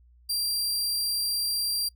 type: tone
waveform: sawtooth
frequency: 4734 Hz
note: D8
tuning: 13 cents sharp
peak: -23 dBFS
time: 0.29-1.89 s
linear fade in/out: 10 ms
effects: noise-tail reverb RT60 0.1 s tail -24 dB re dry + added 60 Hz sine -54 dBFS peak until 1.95 s